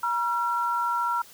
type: tone pair together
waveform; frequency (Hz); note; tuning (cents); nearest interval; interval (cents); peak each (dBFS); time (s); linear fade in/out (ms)
sine; 956 / 1363; A#5 / F6; +43 / -43; tritone; 614; -26; 0.03-1.22; 5
effects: white hiss -50 dBFS RMS until 1.33 s